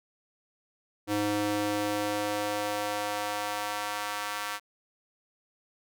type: tone with high-pass filter sweep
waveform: square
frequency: 103.8 Hz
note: G#2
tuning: in tune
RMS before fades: -31 dBFS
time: 1.07-4.6 s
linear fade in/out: 50 ms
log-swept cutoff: 270 to 1200 Hz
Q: 1.3
effects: none